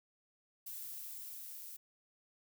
violet noise with level ramp, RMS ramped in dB -45 to -49 dBFS, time 0.66-1.77 s, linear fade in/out 10 ms, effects none

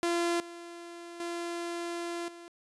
sawtooth tone with level steps, 342.8 Hz, F4, 32 cents flat, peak -23 / -39 / -30 / -42 dBFS, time 0.03-2.48 s, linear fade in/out 0 ms, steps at 0.4 / 1.2 / 2.28 s, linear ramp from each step 2 ms, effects resampled to 24000 Hz

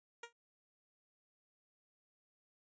10% pulse tone with exponential decay, 470 Hz, A#4, 14 cents sharp, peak -35 dBFS, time 0.23-0.33 s, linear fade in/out 5 ms, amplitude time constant 20 ms, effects resampled to 16000 Hz

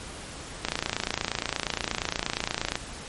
click train, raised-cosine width 0.2 ms, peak -8 dBFS, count 61, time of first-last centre 0.65-2.755 s, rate 28.5 Hz, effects pink hiss -40 dBFS RMS until 3.08 s + MP3 48 kbps

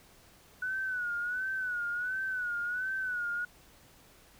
sine tone with vibrato, 1480 Hz, F#6, in tune, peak -31 dBFS, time 0.62-3.45 s, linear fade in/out 5 ms, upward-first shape sine, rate 1.4 Hz, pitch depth 81 cents each way, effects pink hiss -59 dBFS RMS until 4.39 s

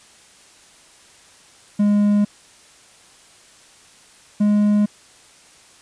triangle tone pair in turn, 206 / 207.7 Hz, G#3 / G#3, -14 / 0 cents, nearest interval unison, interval 14 cents, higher second, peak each -11 dBFS, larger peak neither, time 1.79-2.25 / 4.4-4.86 s, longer neither, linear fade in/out 10 ms, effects white hiss -49 dBFS RMS until 5.81 s + resampled to 22050 Hz

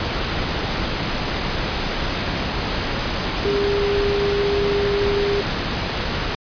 sine tone in noise, 404.1 Hz, G#4, 47 cents flat, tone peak -18 dBFS, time 3.45-5.41 s, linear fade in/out 2 ms, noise pink, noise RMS -23 dBFS, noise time 0-6.35 s, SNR +2 dB, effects resampled to 11025 Hz

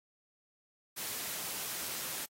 white noise, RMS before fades -39 dBFS, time 0.96-2.26 s, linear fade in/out 20 ms, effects high-pass 100 Hz 12 dB/octave + AAC 48 kbps

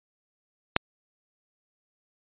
click, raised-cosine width 0.3 ms, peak -3 dBFS, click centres 0.764 s, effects resampled to 8000 Hz

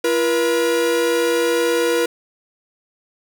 45% pulse tone pair together, 339.4 / 480 Hz, F4 / B4, -49 / -49 cents, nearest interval tritone, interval 600 cents, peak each -21 / -17 dBFS, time 0.04-2.06 s, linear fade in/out 5 ms, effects none

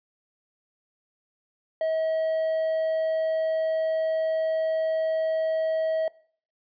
triangle tone, 640 Hz, D#5, 49 cents sharp, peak -21 dBFS, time 1.81-6.08 s, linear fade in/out 2 ms, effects noise-tail reverb RT60 0.5 s tail -20 dB re dry + resampled to 11025 Hz

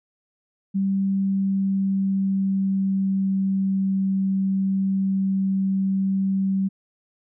sine tone with pitch glide, 194.7 to 192.91 Hz, G3 to G3, -12 to -27 cents, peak -19 dBFS, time 0.74-6.69 s, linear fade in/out 20 ms, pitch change -15 cents, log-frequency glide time 1.11-3.57 s, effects none

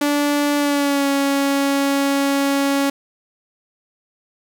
sawtooth tone with pitch glide, 290.2 to 278.2 Hz, D4 to C#4, -21 to +6 cents, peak -12 dBFS, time 0.01-2.9 s, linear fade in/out 5 ms, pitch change -73 cents, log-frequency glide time 0.57-1.08 s, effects none

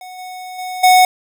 square tone with level steps, 737 Hz, F#5, 7 cents flat, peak -32 / -29 / -24 / -7 dBFS, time 0.01-1.05 s, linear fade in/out 2 ms, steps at 0.18 / 0.58 / 0.83 s, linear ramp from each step 10 ms, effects none

